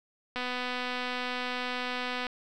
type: click train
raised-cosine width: 0.3 ms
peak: -18 dBFS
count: 476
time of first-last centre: 0.36-2.268 s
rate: 249 Hz
effects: none